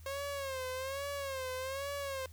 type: tone with vibrato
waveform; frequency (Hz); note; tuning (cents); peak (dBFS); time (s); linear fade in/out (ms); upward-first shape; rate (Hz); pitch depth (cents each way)
sawtooth; 539; C#5; -49; -33; 0.06-2.26; 2; sine; 1.2; 90
effects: added 81 Hz sine -50 dBFS peak until 2.32 s + white hiss -63 dBFS RMS until 2.32 s